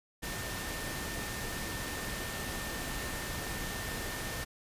sine tone in noise, 1800 Hz, A6, 39 cents sharp, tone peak -44 dBFS, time 0.22-4.45 s, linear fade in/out 20 ms, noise pink, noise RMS -38 dBFS, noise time 0.22-4.45 s, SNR -9 dB, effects resampled to 32000 Hz

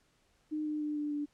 sine tone with pitch steps, 305.8 / 302.5 / 299.2 / 295.9 / 292.7 Hz, D#4 / D#4 / D4 / D4 / D4, -30 / -49 / +32 / +13 / -6 cents, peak -32 dBFS, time 0.51-1.26 s, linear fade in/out 20 ms, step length 150 ms, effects pink hiss -71 dBFS RMS until 1.33 s + low-pass 9000 Hz 12 dB/octave

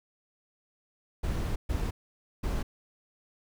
brown noise bursts at uneven times, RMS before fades -30 dBFS, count 3, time 1.23-1.56 / 1.69-1.91 / 2.43-2.63 s, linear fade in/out 10 ms, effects none

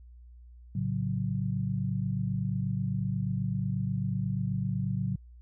sine chord, F# minor, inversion first, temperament equal with one note detuned, 110.45 / 138.59 / 185 Hz, A2 / C#3 / F#3, +7 / 0 / 0 cents, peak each -32 dBFS, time 0.75-5.16 s, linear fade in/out 5 ms, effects added 60 Hz sine -48 dBFS peak until 5.41 s

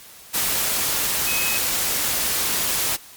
sine tone in noise, 2541 Hz, D#7, 36 cents sharp, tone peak -25 dBFS, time 1.26-1.59 s, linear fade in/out 20 ms, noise white, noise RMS -22 dBFS, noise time 0.33-2.97 s, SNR -6 dB, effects white hiss -44 dBFS RMS until 3.16 s + MP3 96 kbps

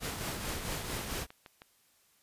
pink noise with tremolo, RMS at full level -35 dBFS, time 0-1.27 s, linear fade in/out 50 ms, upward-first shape triangle, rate 4.5 Hz, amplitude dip 50%
click train, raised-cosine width 0.3 ms, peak -32 dBFS, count 5, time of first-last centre 0.99-1.619 s, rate 6.36 Hz
effects white hiss -68 dBFS RMS until 2.22 s + resampled to 32000 Hz

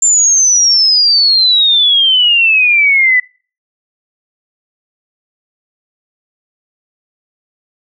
sine exponential sweep, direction down, 7310 to 1973 Hz, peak -6 dBFS, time 0.02-3.2 s, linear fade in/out 5 ms, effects noise-tail reverb RT60 0.4 s tail -26 dB re dry

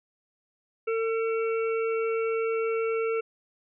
harmonic tone, 450.8 Hz, A4, 42 cents sharp, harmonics 1 / 3 / 5 / 6, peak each -25 / -35 / -39 / -41 dBFS, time 0.87-3.21 s, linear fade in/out 10 ms, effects none

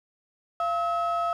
triangle ring-modulated tone, 987.8 Hz, B5, in tune, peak -18 dBFS, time 0.6-1.33 s, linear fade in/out 2 ms, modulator 301 Hz, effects tanh soft clip ceiling -17 dBFS

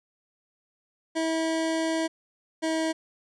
25% pulse tone pair in turn, 323.6 / 320.8 Hz, E4 / E4, -32 / -47 cents, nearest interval unison, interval 15 cents, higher first, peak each -21 dBFS, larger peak neither, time 1.15-2.08 / 2.62-2.93 s, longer first, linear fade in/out 20 ms, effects resampled to 22050 Hz

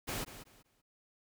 pink noise with echo, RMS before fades -38 dBFS, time 0.07-0.25 s, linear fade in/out 20 ms, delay 190 ms, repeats 3, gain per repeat -12 dB, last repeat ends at 0.82 s, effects none

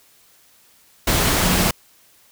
sine tone in noise, 182.2 Hz, F#3, 26 cents flat, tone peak -23 dBFS, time 1.41-1.67 s, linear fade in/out 5 ms, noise pink, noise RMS -18 dBFS, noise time 1.07-1.71 s, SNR -8 dB, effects white hiss -54 dBFS RMS until 2.31 s

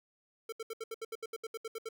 square tone bursts, 448.3 Hz, A4, 32 cents sharp, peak -38 dBFS, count 14, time 0.49-1.889 s, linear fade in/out 5 ms, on 34 ms, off 71 ms, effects none

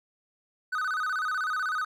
triangle tone with vibrato, 1372 Hz, F6, 31 cents flat, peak -25 dBFS, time 0.72-1.85 s, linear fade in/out 10 ms, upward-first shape square, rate 16 Hz, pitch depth 160 cents each way, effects none

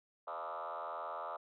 sine tone with frequency modulation, 932.3 Hz, A#5, in tune, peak -38 dBFS, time 0.27-1.37 s, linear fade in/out 10 ms, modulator 81.7 Hz, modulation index 4.7, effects tanh soft clip ceiling -36 dBFS

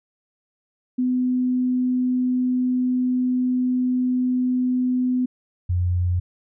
sine tone pair in turn, 251.9 / 89.06 Hz, B3 / F2, +34 / +34 cents, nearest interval octave + tritone, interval 1800 cents, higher first, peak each -18 dBFS, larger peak neither, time 0.98-5.26 / 5.69-6.2 s, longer first, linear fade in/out 10 ms, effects none

